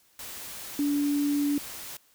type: tone in noise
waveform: sine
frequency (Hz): 288.2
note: D4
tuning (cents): -33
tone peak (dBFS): -23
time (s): 0.79-1.58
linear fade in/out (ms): 2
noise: white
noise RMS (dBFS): -40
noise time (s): 0.19-1.97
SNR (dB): +14
effects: white hiss -63 dBFS RMS until 2.14 s